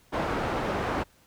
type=low-pass noise; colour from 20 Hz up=white; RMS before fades=-29 dBFS; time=0.12-1.04 s; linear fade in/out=20 ms; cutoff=990 Hz; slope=12 dB/octave; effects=pink hiss -61 dBFS RMS until 1.26 s